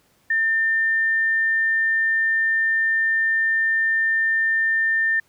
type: tone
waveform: sine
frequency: 1800 Hz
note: A6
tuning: 39 cents sharp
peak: -17 dBFS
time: 0.3-5.2 s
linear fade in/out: 5 ms
effects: pink hiss -61 dBFS RMS until 5.28 s + high-pass 60 Hz 12 dB/octave